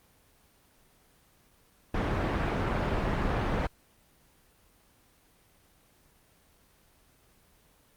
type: low-pass noise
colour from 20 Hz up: pink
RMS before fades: -29 dBFS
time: 1.94-3.67 s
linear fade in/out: 5 ms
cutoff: 1800 Hz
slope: 12 dB/octave
effects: pink hiss -63 dBFS RMS until 7.96 s + Opus 24 kbps